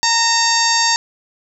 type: harmonic tone with a mistuned harmonic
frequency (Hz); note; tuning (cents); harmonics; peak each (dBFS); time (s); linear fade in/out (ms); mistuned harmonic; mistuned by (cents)
922; A#5; -19; 1 / 2 / 3 / 4 / 5 / 6 / 7 / 8; -18 / -20 / -28 / -25 / -18 / -22 / -21 / -24; 0.03-0.96; 0; 3; -60
effects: none